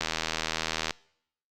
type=click train; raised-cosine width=0.2 ms; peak=-10 dBFS; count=73; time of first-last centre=0.01-0.908 s; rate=80.2 Hz; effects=noise-tail reverb RT60 0.7 s tail -24 dB re dry + Opus 48 kbps